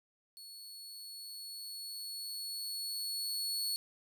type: tone with level ramp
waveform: sawtooth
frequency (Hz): 4397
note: C#8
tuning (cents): -15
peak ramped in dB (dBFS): -46 to -30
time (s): 0.37-3.76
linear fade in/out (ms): 0
effects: none